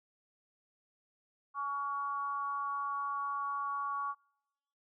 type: tone with amplitude modulation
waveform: sine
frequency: 1126 Hz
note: C#6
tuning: 27 cents sharp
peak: -30 dBFS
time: 1.54-4.15 s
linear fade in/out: 50 ms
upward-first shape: sine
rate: 284 Hz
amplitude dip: 70%
effects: noise-tail reverb RT60 0.9 s tail -26 dB re dry